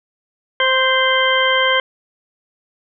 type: harmonic tone with a mistuned harmonic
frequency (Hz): 523.3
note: C5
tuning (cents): 0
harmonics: 1 / 2 / 3 / 4 / 6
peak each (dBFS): -19 / -19 / -19 / -19 / -19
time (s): 0.6-1.8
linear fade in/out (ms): 2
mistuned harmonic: 4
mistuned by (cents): -19
effects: none